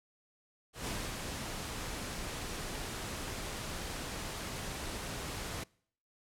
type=noise with ADSR envelope; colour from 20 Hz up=pink; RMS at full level=-37 dBFS; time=0.73-5.64 s; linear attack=140 ms; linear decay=260 ms; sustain=-3 dB; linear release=9 ms; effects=noise-tail reverb RT60 0.6 s tail -25 dB re dry + low-pass 11000 Hz 12 dB/octave